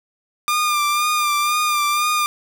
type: tone with vibrato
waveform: sawtooth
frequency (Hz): 1200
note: D6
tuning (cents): +37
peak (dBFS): -13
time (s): 0.48-2.26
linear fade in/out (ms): 0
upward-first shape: sine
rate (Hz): 2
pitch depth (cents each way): 34
effects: none